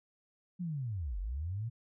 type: linear two-way sweep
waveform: sine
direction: down then up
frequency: 185 to 42.95 to 120.6 Hz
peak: -34 dBFS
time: 0.59-1.7 s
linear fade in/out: 20 ms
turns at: 1.19 s
effects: none